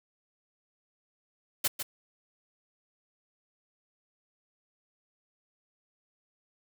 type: noise with echo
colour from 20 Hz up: white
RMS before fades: -26 dBFS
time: 1.64-1.68 s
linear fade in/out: 10 ms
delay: 150 ms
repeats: 1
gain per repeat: -8 dB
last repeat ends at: 1.83 s
effects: none